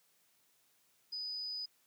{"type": "tone", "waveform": "sine", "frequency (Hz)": 4978, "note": "D#8", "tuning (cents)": 0, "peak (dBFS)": -38, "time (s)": [1.12, 1.66], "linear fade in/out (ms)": 10, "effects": ["white hiss -72 dBFS RMS until 1.86 s", "high-pass 100 Hz 12 dB/octave"]}